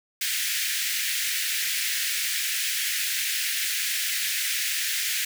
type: high-pass noise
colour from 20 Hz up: pink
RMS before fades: -27 dBFS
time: 0.21-5.25 s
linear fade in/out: 5 ms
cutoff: 1700 Hz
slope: 48 dB/octave
effects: none